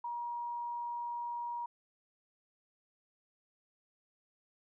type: tone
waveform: sine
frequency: 952 Hz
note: A#5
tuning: 36 cents sharp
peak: -36 dBFS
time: 0.04-1.66 s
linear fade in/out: 5 ms
effects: none